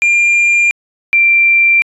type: tone pair in turn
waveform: triangle / sine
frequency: 2395 / 2361 Hz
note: D7 / D7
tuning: +33 / +9 cents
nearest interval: unison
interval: 24 cents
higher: first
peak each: -6 dBFS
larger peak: neither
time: 0.02-0.71 / 1.13-1.82 s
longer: neither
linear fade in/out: 0 ms
effects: resampled to 24000 Hz